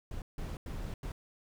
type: noise bursts at uneven times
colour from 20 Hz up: brown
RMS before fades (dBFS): -39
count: 4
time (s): 0.11-0.22 / 0.38-0.57 / 0.66-0.94 / 1.03-1.12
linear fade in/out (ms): 2
effects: none